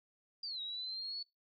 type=exponential two-way sweep; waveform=sine; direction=down then up; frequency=4838 to 3800 to 4452 Hz; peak=-39 dBFS; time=0.43-1.23 s; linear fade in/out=5 ms; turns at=0.61 s; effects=noise-tail reverb RT60 0.2 s tail -23 dB re dry